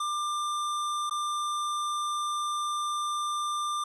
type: tone with dropouts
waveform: square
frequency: 1192 Hz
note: D6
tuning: 25 cents sharp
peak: -29 dBFS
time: 0-3.84 s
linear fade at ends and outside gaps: 5 ms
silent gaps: 1.097-1.109 s
effects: resampled to 24000 Hz